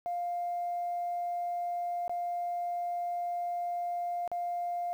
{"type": "tone with dropouts", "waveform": "sine", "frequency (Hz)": 701, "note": "F5", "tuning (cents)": 6, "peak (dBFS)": -30, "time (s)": [0.06, 4.93], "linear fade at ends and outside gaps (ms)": 0, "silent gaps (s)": [[2.08, 2.095], [4.277, 4.316]], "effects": ["tanh soft clip ceiling -26 dBFS", "10-bit"]}